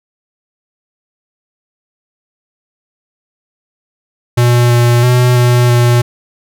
square tone with pitch steps, 121 / 120 / 124 / 122.3 / 120.7 Hz, B2 / B2 / B2 / B2 / B2, -35 / -49 / +7 / -16 / -39 cents, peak -7 dBFS, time 4.37-6.02 s, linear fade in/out 10 ms, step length 330 ms, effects none

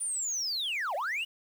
sine linear two-way sweep, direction down then up, 9500 to 539 to 2984 Hz, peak -27 dBFS, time 0-1.25 s, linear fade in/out 20 ms, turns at 0.95 s, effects tanh soft clip ceiling -29 dBFS + 9-bit

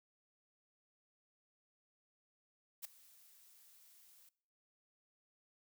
blue noise with ADSR envelope, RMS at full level -42 dBFS, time 2.82-4.29 s, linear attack 28 ms, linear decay 7 ms, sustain -22 dB, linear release 3 ms, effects noise-tail reverb RT60 0.6 s tail -22 dB re dry

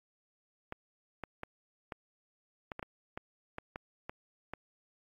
clicks, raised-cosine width 0.5 ms, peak -24 dBFS, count 12, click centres 0.724 / 1.237 / 1.434 / 1.922 / 2.718 / 2.794 / 2.828 / 3.175 / 3.584 / 3.759 / 4.095 / 4.536 s, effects AAC 32 kbps

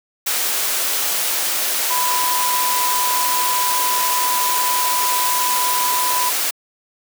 sine tone in noise, 993 Hz, B5, 9 cents sharp, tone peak -19 dBFS, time 1.9-6.3 s, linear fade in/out 10 ms, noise white, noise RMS -20 dBFS, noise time 0.26-6.51 s, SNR -2 dB, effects high-pass 400 Hz 12 dB/octave

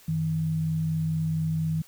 sine tone pair together, 95.2 / 159.5 Hz, F#2 / D#3, +50 / +43 cents, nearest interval major sixth, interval 893 cents, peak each -35 / -24 dBFS, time 0.08-1.82 s, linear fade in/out 5 ms, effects white hiss -54 dBFS RMS until 1.87 s

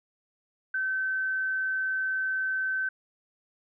sine tone, 1536 Hz, G6, 36 cents flat, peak -26 dBFS, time 0.74-2.89 s, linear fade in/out 5 ms, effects none

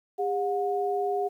sine tone pair together, 403.3 / 724 Hz, G4 / F#5, +49 / -38 cents, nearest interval minor seventh, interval 1013 cents, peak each -27 / -28 dBFS, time 0.18-1.29 s, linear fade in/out 20 ms, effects 10-bit

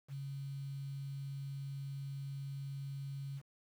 sine tone with quantisation, 138.2 Hz, C#3, 5 cents flat, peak -40 dBFS, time 0.08-3.42 s, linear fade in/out 50 ms, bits 10, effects none

